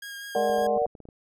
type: tone with vibrato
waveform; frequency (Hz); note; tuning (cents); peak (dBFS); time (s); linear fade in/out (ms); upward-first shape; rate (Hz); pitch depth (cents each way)
sawtooth; 1627; G#6; -36; -33; 0.02-0.67; 5; sine; 5.2; 13
type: chord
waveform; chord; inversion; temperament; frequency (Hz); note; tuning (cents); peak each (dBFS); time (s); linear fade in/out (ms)
sine; Bb augmented; none; equal; 466.2 / 587.3 / 740; Bb4 / D5 / F#5; 0 / 0 / 0; -26; 0.35-0.86; 2
type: harmonic tone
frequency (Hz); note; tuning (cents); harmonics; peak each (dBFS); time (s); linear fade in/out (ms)
210; G#3; +19; 1 / 2 / 3 / 4 / 5; -34 / -37 / -39 / -40 / -41; 0.36-0.78; 2
type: clicks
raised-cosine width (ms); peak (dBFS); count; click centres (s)
2; -32; 11; 0.498 / 0.583 / 0.621 / 0.669 / 0.767 / 0.818 / 0.865 / 0.952 / 1.003 / 1.054 / 1.088
effects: none